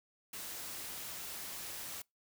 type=noise; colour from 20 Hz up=white; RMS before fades=-44 dBFS; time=0.33-2.02 s; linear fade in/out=5 ms; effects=noise-tail reverb RT60 0.2 s tail -26 dB re dry